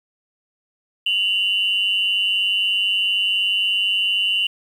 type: tone pair together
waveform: sine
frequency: 2784 / 2981 Hz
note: F7 / F#7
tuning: -6 / +12 cents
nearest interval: minor second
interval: 118 cents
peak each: -19 dBFS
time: 1.06-4.47 s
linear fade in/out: 5 ms
effects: tanh soft clip ceiling -10 dBFS + 8-bit